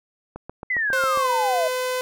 click train, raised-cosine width 1 ms, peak -20 dBFS, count 7, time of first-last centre 0.36-1.174 s, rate 7.37 Hz
sine exponential sweep, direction down, 2066 to 622 Hz, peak -20 dBFS, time 0.7-1.68 s, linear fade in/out 5 ms
sawtooth tone with pitch glide, 529 to 507.2 Hz, C5 to B4, +19 to +46 cents, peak -19 dBFS, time 0.93-2.01 s, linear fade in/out 0 ms, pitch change -73 cents, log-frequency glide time 1.18-1.27 s
effects none

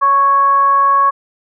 sine tone with frequency modulation, 1108.7 Hz, C#6, in tune, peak -8 dBFS, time 0.01-1.11 s, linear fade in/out 20 ms, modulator 551 Hz, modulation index 0.24, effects none

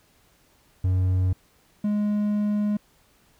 triangle tone pair in turn, 92.5 / 208.1 Hz, F#2 / G#3, 0 / +4 cents, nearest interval octave + major second, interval 1404 cents, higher second, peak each -17 / -19 dBFS, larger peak first, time 0.84-1.33 / 1.84-2.77 s, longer second, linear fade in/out 5 ms, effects pink hiss -61 dBFS RMS until 3.39 s

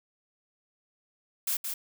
blue noise with echo, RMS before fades -29 dBFS, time 1.47-1.57 s, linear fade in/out 5 ms, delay 170 ms, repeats 1, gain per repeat -5 dB, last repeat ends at 1.74 s, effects none

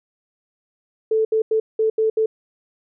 sine tone bursts at uneven times, 440 Hz, A4, in tune, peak -15 dBFS, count 6, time 1.11-1.25 / 1.32-1.42 / 1.51-1.6 / 1.79-1.9 / 1.98-2.1 / 2.17-2.26 s, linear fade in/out 5 ms, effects none

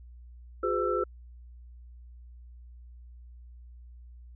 sine tone cluster, 360 / 412.7 / 507 / 1332 Hz, F#4 / G#4 / B4 / E6, -47 / -11 / +45 / +18 cents, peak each -31 dBFS, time 0.63-1.04 s, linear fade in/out 5 ms, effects added 60 Hz sine -46 dBFS peak until 4.35 s

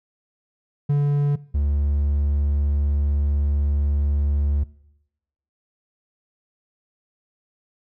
triangle tone pair in turn, 144.1 / 72.05 Hz, D3 / D2, -33 / -33 cents, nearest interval octave, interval 1200 cents, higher first, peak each -14 / -16 dBFS, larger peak first, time 0.89-1.36 / 1.54-4.64 s, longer second, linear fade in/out 10 ms, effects noise-tail reverb RT60 0.9 s tail -21 dB re dry

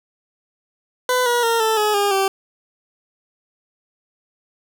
20% pulse tone with pitch steps, 502 / 481 / 460.9 / 441.6 / 423.1 / 405.4 / 388.4 Hz, B4 / B4 / A#4 / A4 / G#4 / G#4 / G4, +28 / -46 / -20 / +6 / +32 / -42 / -16 cents, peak -11 dBFS, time 1.09-2.28 s, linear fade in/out 2 ms, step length 170 ms, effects none

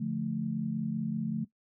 sine chord, D minor, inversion none, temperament equal with one note detuned, 144.39 / 174.61 / 220 Hz, D3 / F3 / A3, -29 / 0 / 0 cents, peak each -36 / -35 / -32 dBFS, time 0-1.45 s, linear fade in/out 10 ms, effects noise-tail reverb RT60 0.1 s tail -17 dB re dry

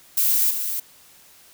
violet noise with level steps, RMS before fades -19 / -26 dBFS, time 0.17-0.8 s, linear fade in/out 5 ms, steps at 0.5 s, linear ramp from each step 10 ms, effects white hiss -51 dBFS RMS until 1.53 s

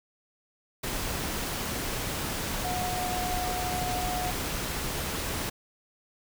sine tone in noise, 726 Hz, F#5, 33 cents flat, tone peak -31 dBFS, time 2.64-4.31 s, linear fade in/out 10 ms, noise pink, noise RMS -32 dBFS, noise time 0.83-5.5 s, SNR -2 dB, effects none

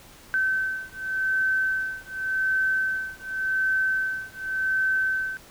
sine beating tone pair, 1537 / 1537.88 Hz, G6 / G6, -35 / -34 cents, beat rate 0.88 Hz, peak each -26 / -26 dBFS, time 0.34-5.37 s, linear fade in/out 0 ms, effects pink hiss -49 dBFS RMS until 5.5 s

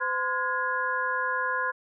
sine tone cluster, 510 / 1032 / 1433 / 1663 Hz, C5 / C6 / F6 / G#6, -44 / -24 / +44 / +2 cents, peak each -35 / -29 / -31 / -30 dBFS, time 0-1.72 s, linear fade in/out 20 ms, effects none

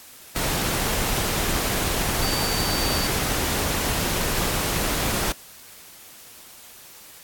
sine tone in noise, 4600 Hz, D8, 37 cents flat, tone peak -28 dBFS, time 2.22-3.07 s, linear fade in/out 0 ms, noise pink, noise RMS -24 dBFS, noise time 0.36-5.32 s, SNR -7 dB, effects white hiss -45 dBFS RMS until 7.23 s + AAC 64 kbps

